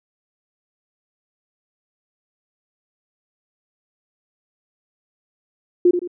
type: tone with echo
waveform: sine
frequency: 354.1 Hz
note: F4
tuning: 24 cents sharp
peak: -9 dBFS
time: 5.85-5.91 s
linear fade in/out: 5 ms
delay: 83 ms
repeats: 2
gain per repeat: -8 dB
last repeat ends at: 6.076 s
effects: none